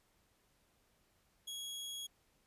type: tone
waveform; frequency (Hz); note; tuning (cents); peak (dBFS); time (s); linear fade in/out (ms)
sawtooth; 3322; G#7; 0; -39; 1.47-2.07; 10
effects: pink hiss -74 dBFS RMS until 2.46 s + resampled to 32000 Hz